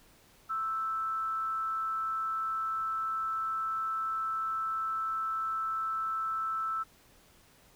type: tone with frequency modulation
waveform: sine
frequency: 1318.5 Hz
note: E6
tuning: in tune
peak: -30 dBFS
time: 0.49-6.84 s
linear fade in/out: 20 ms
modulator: 238 Hz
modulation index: 0.22
effects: pink hiss -61 dBFS RMS until 7.75 s